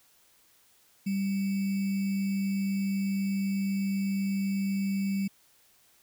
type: tone with sample-and-hold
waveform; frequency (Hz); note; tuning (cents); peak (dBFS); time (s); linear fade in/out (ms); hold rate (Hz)
sine; 196; G3; 0; -26; 1.06-5.28; 10; 2450
effects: white hiss -63 dBFS RMS until 6.02 s